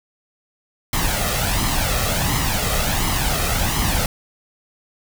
pink noise with flanger, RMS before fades -20 dBFS, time 0.93-4.06 s, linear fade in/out 2 ms, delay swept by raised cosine 0.97 to 1.59 ms, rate 1.4 Hz, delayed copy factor +0.6, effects none

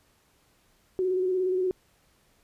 sine tone with vibrato, 370 Hz, F#4, in tune, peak -23 dBFS, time 0.99-1.71 s, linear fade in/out 0 ms, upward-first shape square, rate 17 Hz, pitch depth 27 cents each way, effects pink hiss -65 dBFS RMS until 2.43 s + resampled to 32000 Hz

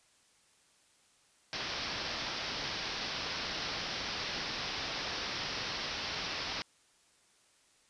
white low-pass noise, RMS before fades -38 dBFS, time 1.53-6.62 s, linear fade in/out 0 ms, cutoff 5600 Hz, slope 96 dB/octave, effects white hiss -67 dBFS RMS until 7.89 s + resampled to 22050 Hz

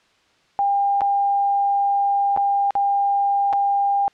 sine tone with dropouts, 801 Hz, G5, 37 cents sharp, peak -16 dBFS, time 0.59-4.08 s, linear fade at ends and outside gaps 0 ms, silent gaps 1.008-1.017 / 2.364-2.374 / 2.707-2.753 / 3.528-3.533 s, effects white hiss -59 dBFS RMS until 4.13 s + low-pass 4000 Hz 12 dB/octave

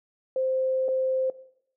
sine tone with dropouts, 522 Hz, C5, 4 cents flat, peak -23 dBFS, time 0.36-1.3 s, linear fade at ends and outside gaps 2 ms, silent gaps 0.883-0.887 s, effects noise-tail reverb RT60 0.7 s tail -17 dB re dry

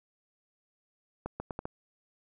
accelerating click train, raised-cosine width 1 ms, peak -21 dBFS, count 5, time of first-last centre 1.26-1.655 s, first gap 140 ms, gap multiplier 0.77, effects none

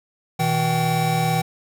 square tone cluster, 123.1 / 161 / 767 Hz, B2 / E3 / G5, -5 / -41 / -38 cents, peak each -27 / -22 / -23 dBFS, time 0.39-1.42 s, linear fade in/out 10 ms, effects none

